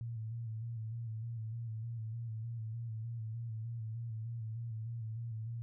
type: tone with vibrato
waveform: sine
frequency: 113.5 Hz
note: A#2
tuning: 46 cents flat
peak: -38 dBFS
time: 0.01-5.62 s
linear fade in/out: 0 ms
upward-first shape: square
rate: 3.3 Hz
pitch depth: 47 cents each way
effects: none